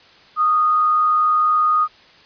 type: tone with frequency modulation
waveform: sine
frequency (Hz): 1238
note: D#6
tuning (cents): -9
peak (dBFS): -13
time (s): 0.36-1.88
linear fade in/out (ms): 50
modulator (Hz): 103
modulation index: 0.23
effects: white hiss -48 dBFS RMS until 2.25 s + resampled to 11025 Hz